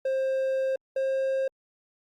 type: tone pair in turn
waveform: triangle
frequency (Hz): 530 / 533.4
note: C5 / C5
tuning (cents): +22 / +33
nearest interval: unison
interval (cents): 11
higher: second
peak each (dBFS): -22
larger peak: neither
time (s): 0.05-0.76 / 0.96-1.48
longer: first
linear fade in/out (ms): 5
effects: Opus 48 kbps